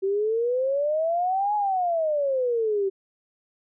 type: exponential two-way sweep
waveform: sine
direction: up then down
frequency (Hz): 380.8 to 846 to 380.8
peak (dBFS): -21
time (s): 0.02-2.9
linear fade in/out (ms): 20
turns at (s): 1.55
effects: none